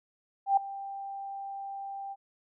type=tone with ADSR envelope; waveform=sine; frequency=789 Hz; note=G5; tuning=11 cents sharp; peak=-18 dBFS; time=0.46-2.16 s; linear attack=110 ms; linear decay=5 ms; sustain=-18 dB; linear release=41 ms; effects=none